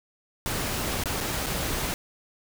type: noise with dropouts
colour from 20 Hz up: pink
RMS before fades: -29 dBFS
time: 0.46-1.94 s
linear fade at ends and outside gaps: 0 ms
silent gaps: 1.037-1.057 / 1.204-1.209 / 1.461-1.466 s
effects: none

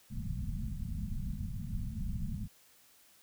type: low-pass noise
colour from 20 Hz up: pink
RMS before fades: -37 dBFS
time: 0.1-2.48 s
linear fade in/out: 20 ms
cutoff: 230 Hz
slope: 96 dB/octave
effects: white hiss -63 dBFS RMS until 3.22 s

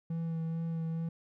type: tone with vibrato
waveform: triangle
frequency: 164.1 Hz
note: E3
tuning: 8 cents flat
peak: -30 dBFS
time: 0.1-1.09 s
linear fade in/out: 5 ms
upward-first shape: sine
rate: 2.3 Hz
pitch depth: 16 cents each way
effects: none

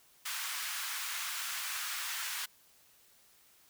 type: high-pass noise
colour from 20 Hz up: pink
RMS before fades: -38 dBFS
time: 0.25-2.46 s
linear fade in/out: 10 ms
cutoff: 1200 Hz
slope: 24 dB/octave
effects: white hiss -64 dBFS RMS until 3.69 s

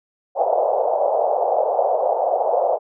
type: band-pass noise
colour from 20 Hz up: white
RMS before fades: -19 dBFS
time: 0.35-2.79 s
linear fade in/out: 50 ms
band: 500 to 770 Hz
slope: 48 dB/octave
effects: none

